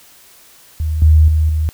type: tone with level steps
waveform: sine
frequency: 77.9 Hz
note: D#2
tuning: 3 cents sharp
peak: -15 / -5 / -10 / -13 dBFS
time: 0.8-1.69 s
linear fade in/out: 0 ms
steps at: 1.02 / 1.28 / 1.49 s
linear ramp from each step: 2 ms
effects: white hiss -45 dBFS RMS until 1.73 s